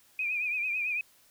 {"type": "tone with vibrato", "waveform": "sine", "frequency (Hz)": 2451, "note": "D#7", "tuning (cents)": -27, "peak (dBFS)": -28, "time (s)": [0.19, 1.01], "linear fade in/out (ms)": 2, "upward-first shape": "triangle", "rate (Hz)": 9, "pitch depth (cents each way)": 84, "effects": ["white hiss -62 dBFS RMS until 1.3 s"]}